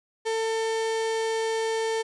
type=tone; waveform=35% pulse; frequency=447.4 Hz; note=A4; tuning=29 cents sharp; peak=-23 dBFS; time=0.25-2.03 s; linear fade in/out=20 ms; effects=resampled to 22050 Hz